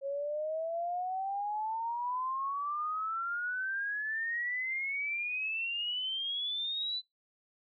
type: exponential sweep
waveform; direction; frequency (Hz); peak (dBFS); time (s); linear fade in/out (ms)
sine; up; 545 to 4024; -32; 0.01-7.02; 50
effects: noise-tail reverb RT60 0.2 s tail -22 dB re dry + AAC 64 kbps